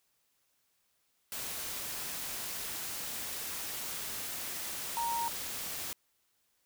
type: tone in noise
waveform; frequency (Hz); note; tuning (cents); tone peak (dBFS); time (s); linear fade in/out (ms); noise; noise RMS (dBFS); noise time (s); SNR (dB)
sine; 932.3; A#5; 0; -31; 4.97-5.28; 0; white; -39; 1.32-5.93; +5
effects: white hiss -75 dBFS RMS until 6.65 s